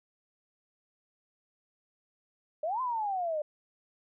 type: exponential two-way sweep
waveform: sine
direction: up then down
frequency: 587.3 to 1046.5 to 587.3 Hz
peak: -29 dBFS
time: 2.63-3.42 s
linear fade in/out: 5 ms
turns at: 2.81 s
effects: none